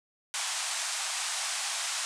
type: band-pass noise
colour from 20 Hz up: white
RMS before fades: -33 dBFS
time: 0.34-2.05 s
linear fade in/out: 0 ms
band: 670 to 9300 Hz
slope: 48 dB/octave
effects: none